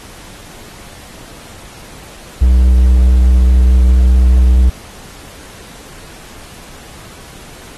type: tone with vibrato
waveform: triangle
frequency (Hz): 62.5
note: B1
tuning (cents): +21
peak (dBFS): -3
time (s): 2.41-4.7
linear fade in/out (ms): 10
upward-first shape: sine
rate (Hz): 4.7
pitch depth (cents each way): 13
effects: pink hiss -36 dBFS RMS until 7.77 s + AAC 32 kbps